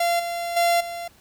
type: tone with level steps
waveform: 45% pulse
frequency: 688 Hz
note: F5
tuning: 26 cents flat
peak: -19 / -26 / -17 / -30 dBFS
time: 0-1.08 s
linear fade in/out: 5 ms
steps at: 0.19 / 0.56 / 0.8 s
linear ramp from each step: 10 ms
effects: pink hiss -55 dBFS RMS until 1.2 s